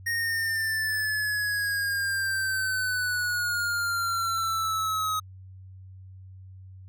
square exponential sweep, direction down, 1864.7 to 1263 Hz, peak -26 dBFS, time 0.06-5.2 s, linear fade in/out 10 ms, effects added 94 Hz sine -43 dBFS peak until 6.88 s

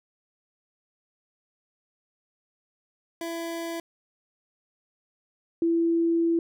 25% pulse / sine tone pair in turn, 334.2 / 334.2 Hz, E4 / E4, +24 / +24 cents, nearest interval unison, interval 0 cents, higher neither, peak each -27 / -20 dBFS, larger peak second, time 3.21-3.8 / 5.62-6.39 s, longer second, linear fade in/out 2 ms, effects none

